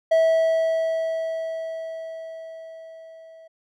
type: tone with level ramp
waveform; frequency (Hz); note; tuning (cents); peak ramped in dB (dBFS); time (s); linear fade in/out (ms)
triangle; 650; E5; -24; -12 to -42; 0.11-3.48; 10
effects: none